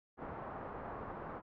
white low-pass noise, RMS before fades -45 dBFS, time 0.17-1.42 s, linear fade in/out 50 ms, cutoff 1200 Hz, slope 24 dB/octave, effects none

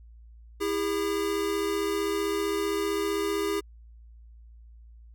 square tone pair together, 329.2 / 404.7 Hz, E4 / G#4, -2 / -45 cents, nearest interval major third, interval 357 cents, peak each -32 / -28 dBFS, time 0.6-3.61 s, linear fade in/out 20 ms, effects added 57 Hz sine -47 dBFS peak until 5.14 s

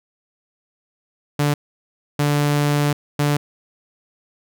sawtooth tone bursts at uneven times, 146 Hz, D3, 10 cents flat, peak -12 dBFS, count 3, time 1.39-1.54 / 2.19-2.93 / 3.19-3.37 s, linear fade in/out 5 ms, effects none

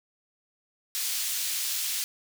pink high-pass noise, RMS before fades -30 dBFS, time 0.95-2.04 s, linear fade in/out 0 ms, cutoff 3800 Hz, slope 12 dB/octave, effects none

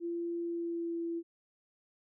sine tone with pitch glide, 341.3 to 336.2 Hz, F4 to E4, -40 to +34 cents, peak -33 dBFS, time 0-1.23 s, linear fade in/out 50 ms, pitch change -26 cents, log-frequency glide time 0.4-1 s, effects none

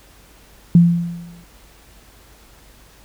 sine tone with exponential decay, 171.4 Hz, F3, 32 cents flat, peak -4 dBFS, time 0.75-1.44 s, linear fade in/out 2 ms, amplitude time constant 150 ms, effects added 50 Hz sine -49 dBFS peak until 3.04 s + pink hiss -49 dBFS RMS until 3.04 s

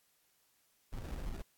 brown noise with sample-and-hold, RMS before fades -41 dBFS, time 0.92-1.42 s, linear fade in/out 10 ms, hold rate 1050 Hz, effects white hiss -73 dBFS RMS until 1.57 s + AAC 64 kbps

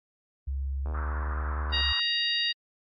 sine tone with pitch glide, 68 to 69.15 Hz, C#2 to C#2, -33 to -4 cents, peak -28 dBFS, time 0.47-1.93 s, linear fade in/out 10 ms, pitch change +29 cents, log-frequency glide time 1.43-1.58 s
click train, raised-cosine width 1 ms, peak -28 dBFS, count 75, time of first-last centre 0.86-1.81 s, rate 77.9 Hz
pink band-pass noise, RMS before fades -40 dBFS, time 0.94-2 s, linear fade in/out 5 ms, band 960 to 1600 Hz, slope 48 dB/octave
harmonic tone, 941 Hz, A#5, 16 cents sharp, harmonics 2 / 3 / 4 / 5, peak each -32 / -30 / -29 / -32 dBFS, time 1.72-2.53 s, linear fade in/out 20 ms
effects AAC 64 kbps

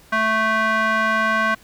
square tone with band-pass filter, 220 Hz, A3, in tune, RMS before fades -19 dBFS, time 0.12-1.55 s, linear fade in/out 10 ms, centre 1400 Hz, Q 2.8, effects pink hiss -50 dBFS RMS until 1.63 s

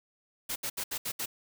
white noise bursts at uneven times, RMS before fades -34 dBFS, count 6, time 0.49-0.56 / 0.63-0.7 / 0.77-0.84 / 0.91-0.98 / 1.05-1.12 / 1.19-1.26 s, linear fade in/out 10 ms, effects none

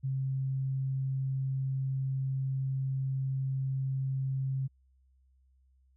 sine tone, 133.6 Hz, C3, 36 cents sharp, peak -29 dBFS, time 0.03-4.68 s, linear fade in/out 20 ms, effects added 65 Hz sine -63 dBFS peak until 5.96 s

